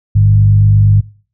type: tone with frequency modulation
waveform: sine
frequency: 103.5 Hz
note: G#2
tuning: 5 cents flat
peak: -5 dBFS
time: 0.15-1.01 s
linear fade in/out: 10 ms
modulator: 48.6 Hz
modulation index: 0.58
effects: noise-tail reverb RT60 0.4 s tail -21 dB re dry